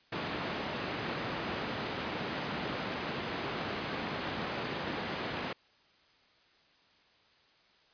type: band-pass noise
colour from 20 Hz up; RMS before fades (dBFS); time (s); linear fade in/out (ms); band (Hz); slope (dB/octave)
pink; -37; 0.12-5.53; 5; 150 to 3400; 12
effects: white hiss -65 dBFS RMS until 7.93 s + resampled to 11025 Hz